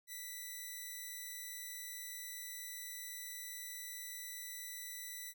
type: tone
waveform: 5% pulse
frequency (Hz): 1975.5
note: B6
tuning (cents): 0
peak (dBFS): -34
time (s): 0.07-5.34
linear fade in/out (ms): 50
effects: none